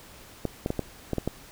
clicks, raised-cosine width 2 ms, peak -13 dBFS, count 7, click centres 0.453 / 0.661 / 0.704 / 0.793 / 1.133 / 1.183 / 1.276 s, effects pink hiss -49 dBFS RMS until 1.51 s

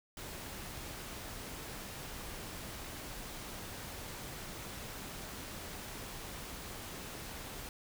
pink noise, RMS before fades -45 dBFS, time 0.17-7.69 s, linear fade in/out 2 ms, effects none

